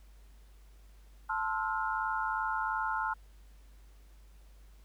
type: chord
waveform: sine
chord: F major seventh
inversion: first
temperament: equal with one note detuned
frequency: 880 / 1046.5 / 1318.5 / 1421.3 Hz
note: A5 / C6 / E6 / F6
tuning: 0 / 0 / 0 / +30 cents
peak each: -34 / -37 / -38 / -35 dBFS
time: 1.29-3.14 s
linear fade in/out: 10 ms
effects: added 50 Hz sine -53 dBFS peak until 4.84 s + pink hiss -67 dBFS RMS until 4.84 s